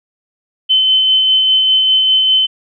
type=tone with tremolo; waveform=sine; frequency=3060 Hz; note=G7; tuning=42 cents flat; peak=-7 dBFS; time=0.69-2.47 s; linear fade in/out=20 ms; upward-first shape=sine; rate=5 Hz; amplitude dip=25%; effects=none